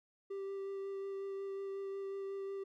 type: tone with vibrato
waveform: triangle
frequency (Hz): 392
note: G4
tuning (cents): 0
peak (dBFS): -37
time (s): 0.3-2.64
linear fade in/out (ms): 10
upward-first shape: sine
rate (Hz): 5.5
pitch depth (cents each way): 10
effects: none